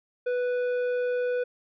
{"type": "tone with tanh clipping", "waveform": "triangle", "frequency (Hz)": 493.9, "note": "B4", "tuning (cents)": 0, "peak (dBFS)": -26, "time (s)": [0.26, 1.44], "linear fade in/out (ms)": 10, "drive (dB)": 13, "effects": []}